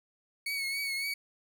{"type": "tone with vibrato", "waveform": "30% pulse", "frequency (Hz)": 2217, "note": "C#7", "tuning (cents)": 0, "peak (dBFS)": -29, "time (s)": [0.46, 1.14], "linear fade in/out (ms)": 5, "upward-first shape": "triangle", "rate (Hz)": 3.6, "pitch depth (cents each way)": 50, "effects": []}